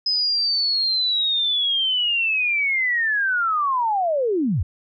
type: linear sweep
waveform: sine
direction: down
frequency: 5080 to 65.41 Hz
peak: -18 dBFS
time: 0.06-4.63 s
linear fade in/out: 5 ms
effects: none